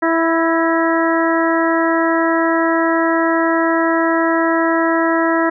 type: harmonic tone with a mistuned harmonic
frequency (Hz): 329.6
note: E4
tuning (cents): 0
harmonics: 1 / 2 / 3 / 4 / 5 / 6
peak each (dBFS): -16 / -19 / -21 / -22 / -23 / -24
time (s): 0.02-5.5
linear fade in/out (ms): 10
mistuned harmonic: 6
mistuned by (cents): -49
effects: none